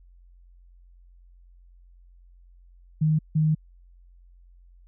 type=tone bursts at uneven times; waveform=sine; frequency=155.3 Hz; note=D#3; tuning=3 cents flat; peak=-18 dBFS; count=2; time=3.01-3.19 / 3.35-3.55 s; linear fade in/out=10 ms; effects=added 44 Hz sine -50 dBFS peak until 4.87 s